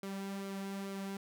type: tone with flanger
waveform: sawtooth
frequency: 196 Hz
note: G3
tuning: in tune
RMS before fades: -41 dBFS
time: 0.03-1.17 s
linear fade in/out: 2 ms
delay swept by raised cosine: 1.1 to 3.5 ms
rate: 2.3 Hz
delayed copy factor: -0.5
effects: none